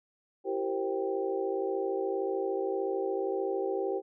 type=tone cluster; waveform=sine; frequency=333.8 / 387.2 / 464.2 / 526 / 785 Hz; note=E4 / G4 / A#4 / C5 / G5; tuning=+22 / -21 / -7 / +9 / +2 cents; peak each=-38 / -31 / -37 / -36 / -39 dBFS; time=0.44-4.02 s; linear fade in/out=50 ms; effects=none